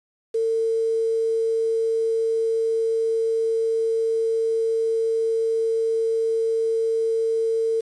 sine tone with quantisation, 451.4 Hz, A4, 44 cents sharp, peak -19 dBFS, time 0.34-7.81 s, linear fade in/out 10 ms, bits 7, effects resampled to 22050 Hz

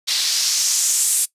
white noise with band-pass filter sweep, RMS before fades -19 dBFS, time 0.07-1.26 s, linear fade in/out 20 ms, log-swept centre 4100 to 9100 Hz, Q 2.3, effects noise-tail reverb RT60 0.1 s tail -19 dB re dry + resampled to 32000 Hz

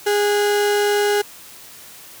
35% pulse tone pair together, 411.7 / 1462 Hz, G#4 / F#6, -15 / -21 cents, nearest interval octave + minor seventh, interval 2194 cents, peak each -14 / -26 dBFS, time 0.06-1.22 s, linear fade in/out 10 ms, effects white hiss -41 dBFS RMS until 2.2 s + high-pass 60 Hz 12 dB/octave

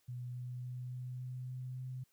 sine tone with pitch steps, 123.47 / 124.26 / 125.05 / 125.85 / 126.65 / 127.46 / 128.27 Hz, B2 / B2 / B2 / B2 / B2 / C3 / C3, 0 / +11 / +22 / +33 / +44 / -45 / -34 cents, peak -40 dBFS, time 0.08-2.04 s, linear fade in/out 10 ms, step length 280 ms, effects white hiss -75 dBFS RMS until 2.12 s

